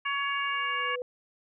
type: harmonic tone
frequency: 561 Hz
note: C#5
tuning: 21 cents sharp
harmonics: 2 / 3 / 4 / 5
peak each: -31 / -33 / -34 / -35 dBFS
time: 0.05-0.96 s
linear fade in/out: 10 ms
type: tone with exponential growth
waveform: sine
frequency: 495.6 Hz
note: B4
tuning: 6 cents sharp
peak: -30 dBFS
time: 0.28-1.02 s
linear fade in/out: 1 ms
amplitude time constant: 160 ms
effects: none